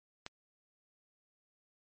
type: click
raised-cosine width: 0.2 ms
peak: -23 dBFS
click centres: 0.264 s
effects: MP3 32 kbps